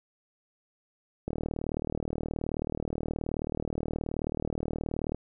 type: click train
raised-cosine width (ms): 2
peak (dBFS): -18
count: 151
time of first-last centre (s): 1.28-5.146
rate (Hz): 38.8
effects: none